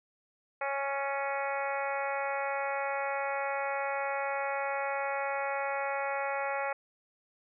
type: harmonic tone with a mistuned harmonic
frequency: 276.7 Hz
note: C#4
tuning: 3 cents flat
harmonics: 2 / 3 / 4 / 5 / 6 / 7 / 8 / 9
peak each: -35 / -35 / -41 / -39 / -44 / -41 / -41 / -45 dBFS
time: 0.61-6.73 s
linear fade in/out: 5 ms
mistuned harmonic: 6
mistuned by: +26 cents
effects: none